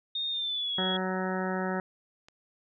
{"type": "tone with pitch glide", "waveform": "sine", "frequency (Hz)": [3676, 3332], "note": ["A#7", "G#7"], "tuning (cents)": [-25, 5], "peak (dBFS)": -29, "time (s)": [0.15, 0.97], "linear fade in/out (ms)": 5, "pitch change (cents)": -170, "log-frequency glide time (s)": [0.3, 0.75]}
{"type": "harmonic tone", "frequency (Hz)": 186.6, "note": "F#3", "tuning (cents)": 15, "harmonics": [1, 2, 3, 4, 5, 7, 8, 9, 10], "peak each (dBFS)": [-32, -35, -37, -38, -39, -40, -41, -42, -42], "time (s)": [0.78, 1.8], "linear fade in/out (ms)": 2}
{"type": "click", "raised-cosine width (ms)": 0.2, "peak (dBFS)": -34, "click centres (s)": 2.285}
{"effects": []}